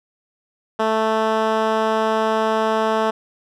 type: tone with band-pass filter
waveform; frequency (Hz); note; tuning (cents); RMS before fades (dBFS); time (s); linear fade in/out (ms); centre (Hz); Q
10% pulse; 220; A3; 0; -19; 0.79-3.11; 10; 680; 0.53
effects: none